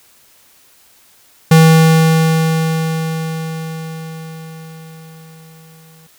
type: tone with exponential decay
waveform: square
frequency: 161 Hz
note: E3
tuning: 41 cents flat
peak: -4 dBFS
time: 1.51-6.07 s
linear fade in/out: 5 ms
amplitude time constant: 990 ms
effects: white hiss -49 dBFS RMS until 6.18 s